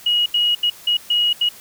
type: tone bursts at uneven times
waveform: sine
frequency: 2897 Hz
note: F#7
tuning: 37 cents flat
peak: -14 dBFS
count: 6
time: 0.06-0.26 / 0.34-0.55 / 0.63-0.7 / 0.87-0.97 / 1.1-1.33 / 1.41-1.49 s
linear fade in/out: 5 ms
effects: white hiss -42 dBFS RMS until 1.6 s